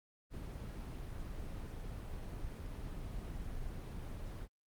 brown noise, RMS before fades -43 dBFS, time 0.3-4.48 s, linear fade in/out 50 ms, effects Opus 24 kbps

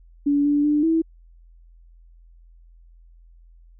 sine tone with pitch steps, 286.6 / 290.6 / 296.8 / 325.1 Hz, D4 / D4 / D4 / E4, -42 / -18 / +18 / -24 cents, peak -16 dBFS, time 0.26-1.02 s, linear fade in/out 10 ms, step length 190 ms, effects added 42 Hz sine -47 dBFS peak until 3.79 s

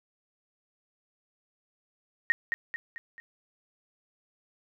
sine tone with echo, 1864.7 Hz, A#6, in tune, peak -19 dBFS, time 2.3-2.32 s, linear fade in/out 0 ms, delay 220 ms, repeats 4, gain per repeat -6 dB, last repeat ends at 3.2 s, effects none

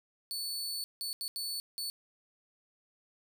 sawtooth tone bursts at uneven times, 4459 Hz, C#8, 9 cents sharp, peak -32 dBFS, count 5, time 0.31-0.84 / 1.01-1.13 / 1.21-1.28 / 1.36-1.6 / 1.78-1.9 s, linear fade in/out 0 ms, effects none

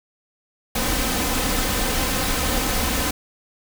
pink noise with comb filter, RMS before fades -22 dBFS, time 0.75-3.11 s, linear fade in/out 5 ms, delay 3.9 ms, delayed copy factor +0.55, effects none

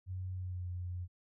sine tone with pitch glide, 92.5 to 89.45 Hz, F#2 to F2, 0 to +42 cents, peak -37 dBFS, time 0.06-1.08 s, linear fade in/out 50 ms, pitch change -58 cents, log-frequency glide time 0.33-0.69 s, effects none

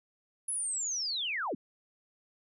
sine linear sweep, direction down, 10548 to 170 Hz, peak -31 dBFS, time 0.48-1.55 s, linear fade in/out 5 ms, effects none

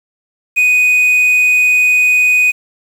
triangle tone with quantisation, 2489 Hz, D#7, in tune, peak -6 dBFS, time 0.56-2.52 s, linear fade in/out 20 ms, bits 6, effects none

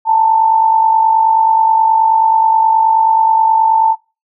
sine tone with amplitude modulation, 890 Hz, A5, 20 cents sharp, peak -5 dBFS, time 0.05-3.96 s, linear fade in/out 50 ms, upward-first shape sine, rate 49.4 Hz, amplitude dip 55%, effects noise-tail reverb RT60 0.3 s tail -23 dB re dry

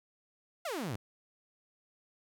sawtooth exponential sweep, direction down, 735 to 92.5 Hz, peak -31 dBFS, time 0.65-0.96 s, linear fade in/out 5 ms, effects none

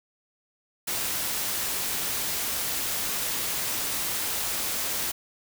white noise, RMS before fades -29 dBFS, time 0.87-5.12 s, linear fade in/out 10 ms, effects none

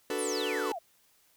40% pulse chord, B minor seventh, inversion first, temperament equal, 293.7 / 370 / 440 / 493.9 Hz, D4 / F#4 / A4 / B4, 0 / 0 / 0 / 0 cents, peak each -37 / -36 / -33 / -36 dBFS, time 0.1-0.72 s, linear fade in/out 2 ms
sine exponential sweep, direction down, 11300 to 628 Hz, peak -35 dBFS, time 0.18-0.79 s, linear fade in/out 10 ms
effects white hiss -66 dBFS RMS until 1.36 s

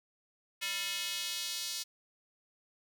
square tone with high-pass filter sweep, 196 Hz, G3, in tune, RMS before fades -37 dBFS, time 0.61-1.84 s, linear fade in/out 20 ms, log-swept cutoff 2500 to 4500 Hz, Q 1.7, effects none

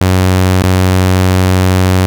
sawtooth tone with dropouts, 92.8 Hz, F#2, 6 cents sharp, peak -3 dBFS, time 0.01-2.06 s, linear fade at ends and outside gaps 0 ms, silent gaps 0.621-0.639 s, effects none

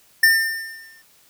square tone with exponential decay, 1802 Hz, A6, 41 cents sharp, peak -10 dBFS, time 0.23-1.02 s, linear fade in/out 5 ms, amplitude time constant 170 ms, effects white hiss -55 dBFS RMS until 1.29 s

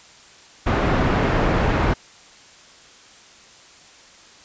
pink low-pass noise, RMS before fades -19 dBFS, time 0.66-1.94 s, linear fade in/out 10 ms, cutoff 1700 Hz, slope 12 dB/octave, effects white hiss -47 dBFS RMS until 4.44 s + resampled to 16000 Hz

